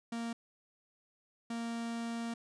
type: tone pair in turn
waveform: 45% pulse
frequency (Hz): 232.1 / 232.1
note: A#3 / A#3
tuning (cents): -7 / -7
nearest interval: unison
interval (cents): 0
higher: neither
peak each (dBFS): -36 / -36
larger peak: neither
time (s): 0.12-0.33 / 1.5-2.34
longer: second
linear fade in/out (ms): 5
effects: resampled to 22050 Hz